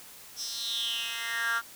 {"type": "tone with high-pass filter sweep", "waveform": "10% pulse", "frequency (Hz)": 231.5, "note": "A#3", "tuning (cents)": -12, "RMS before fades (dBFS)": -32, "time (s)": [0.36, 1.62], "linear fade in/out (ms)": 50, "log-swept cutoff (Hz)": [5500, 1400], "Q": 6.3, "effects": ["white hiss -49 dBFS RMS until 1.75 s"]}